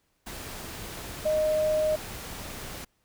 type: tone in noise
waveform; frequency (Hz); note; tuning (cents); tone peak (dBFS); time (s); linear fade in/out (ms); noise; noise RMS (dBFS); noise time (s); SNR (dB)
sine; 618; D#5; -12; -22; 1.25-1.96; 10; pink; -39; 0.26-2.85; +14
effects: pink hiss -72 dBFS RMS until 3.04 s